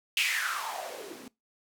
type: noise with band-pass filter sweep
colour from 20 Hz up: blue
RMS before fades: -33 dBFS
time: 0.17-1.28 s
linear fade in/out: 2 ms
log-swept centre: 2800 to 240 Hz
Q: 5.6
effects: noise-tail reverb RT60 0.2 s tail -22 dB re dry